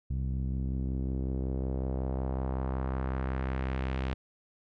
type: tone with low-pass filter sweep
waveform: sawtooth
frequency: 65.4 Hz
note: C2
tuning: in tune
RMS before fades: -32 dBFS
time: 0.1-4.14 s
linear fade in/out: 5 ms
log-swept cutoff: 150 to 3100 Hz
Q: 1.3
effects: none